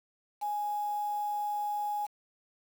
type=tone with quantisation; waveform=sine; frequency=830.6 Hz; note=G#5; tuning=in tune; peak=-30 dBFS; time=0.41-2.07 s; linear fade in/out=20 ms; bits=8; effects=none